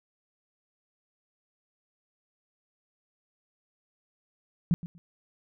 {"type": "tone with echo", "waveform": "sine", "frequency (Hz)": 170.7, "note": "F3", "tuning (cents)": -39, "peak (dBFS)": -19, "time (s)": [4.71, 4.74], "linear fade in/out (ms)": 0, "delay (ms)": 120, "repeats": 2, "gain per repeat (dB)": -15, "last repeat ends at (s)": 4.98, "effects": []}